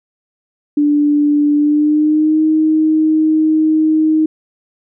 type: tone with pitch glide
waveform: sine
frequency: 293.5 to 312.8 Hz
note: D4 to D#4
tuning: -1 to +9 cents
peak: -9 dBFS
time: 0.77-4.26 s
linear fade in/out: 5 ms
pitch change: +110 cents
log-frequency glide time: 1.55-2.42 s
effects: none